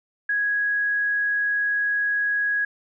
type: tone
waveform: sine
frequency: 1661.2 Hz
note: G#6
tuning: in tune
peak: -20 dBFS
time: 0.29-2.65 s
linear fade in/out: 5 ms
effects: none